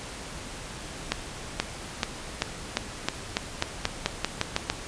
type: accelerating click train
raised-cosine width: 0.2 ms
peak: -6 dBFS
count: 14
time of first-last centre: 1.12-4.7 s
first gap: 480 ms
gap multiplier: 0.9
effects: pink hiss -39 dBFS RMS until 4.87 s + resampled to 22050 Hz